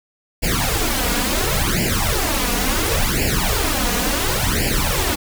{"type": "noise with flanger", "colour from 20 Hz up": "pink", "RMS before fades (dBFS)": -19, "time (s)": [0.42, 5.16], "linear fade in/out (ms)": 20, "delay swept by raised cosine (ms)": [0.4, 4.2], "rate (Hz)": 0.71, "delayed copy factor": 0.95, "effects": []}